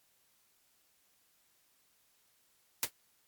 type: noise with exponential decay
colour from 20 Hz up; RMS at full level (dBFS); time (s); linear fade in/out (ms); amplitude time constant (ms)
white; -26; 2.83-2.91; 1; 16
effects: white hiss -71 dBFS RMS until 3.27 s + MP3 96 kbps